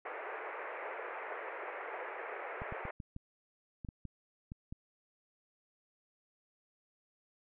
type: band-pass noise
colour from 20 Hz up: pink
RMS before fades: -43 dBFS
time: 0.05-2.91 s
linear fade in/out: 5 ms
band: 400 to 2300 Hz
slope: 48 dB/octave
type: clicks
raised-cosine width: 5 ms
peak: -31 dBFS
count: 10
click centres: 2.619 / 2.724 / 2.853 / 3.002 / 3.164 / 3.848 / 3.888 / 4.053 / 4.519 / 4.725 s
effects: none